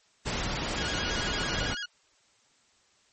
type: noise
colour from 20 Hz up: pink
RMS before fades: -31 dBFS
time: 0.25-1.75 s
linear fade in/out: 20 ms
type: tone with vibrato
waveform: 20% pulse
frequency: 1543 Hz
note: G6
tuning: 28 cents flat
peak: -28 dBFS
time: 0.77-1.86 s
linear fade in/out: 10 ms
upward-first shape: square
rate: 9 Hz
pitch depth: 110 cents each way
effects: white hiss -65 dBFS RMS until 3.12 s + MP3 32 kbps